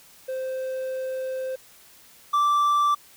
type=tone pair in turn; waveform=triangle; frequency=521 / 1169.6 Hz; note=C5 / D6; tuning=-7 / -7 cents; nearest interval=octave + major second; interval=1400 cents; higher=second; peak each=-25 / -16 dBFS; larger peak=second; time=0.28-1.56 / 2.33-2.95 s; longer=first; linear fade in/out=10 ms; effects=white hiss -52 dBFS RMS until 3.16 s